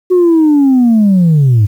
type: linear sweep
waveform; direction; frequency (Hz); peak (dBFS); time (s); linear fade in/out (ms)
sine; down; 370 to 98; -3; 0.1-1.67; 20
effects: tanh soft clip ceiling -3 dBFS + 7-bit